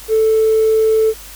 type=tone with tanh clipping; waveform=triangle; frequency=440 Hz; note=A4; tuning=in tune; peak=-9 dBFS; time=0.08-1.14 s; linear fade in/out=50 ms; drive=1 dB; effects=added 50 Hz sine -39 dBFS peak until 1.35 s + white hiss -36 dBFS RMS until 1.35 s